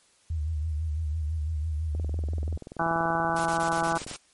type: tone with vibrato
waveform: sine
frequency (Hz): 77.78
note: D#2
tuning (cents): 0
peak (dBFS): -26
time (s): 0.3-2.57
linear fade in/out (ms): 5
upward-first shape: sine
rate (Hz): 6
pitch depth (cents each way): 86
type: click train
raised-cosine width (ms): 2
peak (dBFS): -26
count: 46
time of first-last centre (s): 1.95-4.113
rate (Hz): 20.8
type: harmonic tone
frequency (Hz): 165.9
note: E3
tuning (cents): +11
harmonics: 1 / 2 / 3 / 4 / 5 / 6 / 7 / 8 / 9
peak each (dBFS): -34 / -34 / -39 / -31 / -28 / -34 / -32 / -36 / -32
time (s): 2.79-3.98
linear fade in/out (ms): 5
type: noise bursts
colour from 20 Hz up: white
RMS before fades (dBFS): -37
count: 7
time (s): 3.36-4.165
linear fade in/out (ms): 5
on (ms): 97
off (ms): 21
effects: white hiss -62 dBFS RMS until 4.33 s + MP3 48 kbps